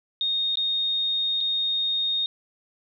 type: tone with dropouts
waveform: sine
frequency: 3700 Hz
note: A#7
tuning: 14 cents flat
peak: -22 dBFS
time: 0.21-2.26 s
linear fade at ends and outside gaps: 1 ms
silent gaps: 0.556-0.572 / 1.406-1.41 s
effects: none